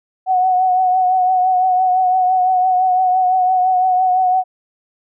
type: tone with vibrato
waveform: sine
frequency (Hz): 740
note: F#5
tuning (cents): 0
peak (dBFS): -11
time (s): 0.26-4.44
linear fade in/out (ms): 50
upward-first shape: triangle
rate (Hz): 5.9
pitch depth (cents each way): 38
effects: none